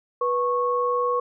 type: tone pair together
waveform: sine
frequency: 489.6 / 1100 Hz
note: B4 / C#6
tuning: -15 / -14 cents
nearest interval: octave + major second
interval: 1401 cents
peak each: -23 dBFS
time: 0.21-1.2 s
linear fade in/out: 5 ms
effects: none